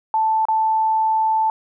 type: tone with dropouts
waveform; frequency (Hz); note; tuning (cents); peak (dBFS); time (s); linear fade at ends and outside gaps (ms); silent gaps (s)
sine; 880; A5; 0; -15; 0.14-1.5; 1; 0.453-0.485
effects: none